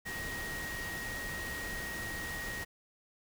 sine tone in noise, 1883 Hz, A#6, 17 cents sharp, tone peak -39 dBFS, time 0.05-2.65 s, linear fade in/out 20 ms, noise pink, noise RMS -42 dBFS, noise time 0.05-2.65 s, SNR 0 dB, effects none

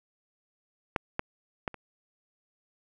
clicks, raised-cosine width 0.5 ms, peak -11 / -13 / -15 / -27 dBFS, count 4, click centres 0.962 / 1.194 / 1.678 / 1.743 s, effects none

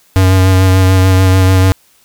square tone with vibrato, 93.9 Hz, F#2, 26 cents sharp, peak -6 dBFS, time 0.16-1.72 s, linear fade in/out 0 ms, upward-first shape sine, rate 6.8 Hz, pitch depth 20 cents each way, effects white hiss -50 dBFS RMS until 2.04 s

